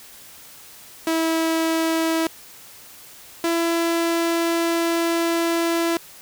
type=tone pair in turn; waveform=sawtooth; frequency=325.3 / 335.2 Hz; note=E4 / E4; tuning=-23 / +29 cents; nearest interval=minor second; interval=52 cents; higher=second; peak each=-15 dBFS; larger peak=neither; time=1.07-2.27 / 3.44-5.97 s; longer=second; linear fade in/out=2 ms; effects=white hiss -44 dBFS RMS until 6.21 s